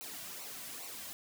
white noise with flanger, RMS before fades -45 dBFS, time 0.01-1.13 s, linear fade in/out 0 ms, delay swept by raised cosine 0.59 to 2.39 ms, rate 2.4 Hz, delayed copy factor -0.7, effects none

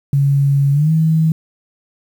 sine tone with pitch glide, 139.9 to 159.78 Hz, C#3 to D#3, +16 to +46 cents, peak -10 dBFS, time 0.13-1.32 s, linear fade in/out 2 ms, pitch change +230 cents, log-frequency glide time 0.72-0.91 s, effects 7-bit

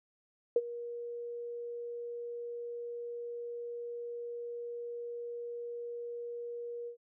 sine tone with ADSR envelope, 475.3 Hz, A#4, 34 cents sharp, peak -21 dBFS, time 0.56-6.97 s, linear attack 3 ms, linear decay 41 ms, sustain -17 dB, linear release 98 ms, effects none

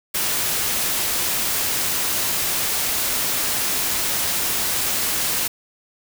white noise, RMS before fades -22 dBFS, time 0.14-5.48 s, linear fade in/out 10 ms, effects none

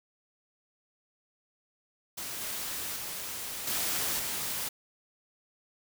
white noise with level steps, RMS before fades -38 / -36 / -38 / -31 / -34 dBFS, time 2.17-4.69 s, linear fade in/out 10 ms, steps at 2.41 / 2.96 / 3.67 / 4.19 s, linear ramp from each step 5 ms, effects none

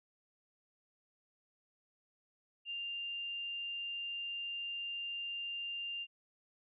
sine tone, 2794 Hz, F7, in tune, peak -38 dBFS, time 2.65-6.07 s, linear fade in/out 50 ms, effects none

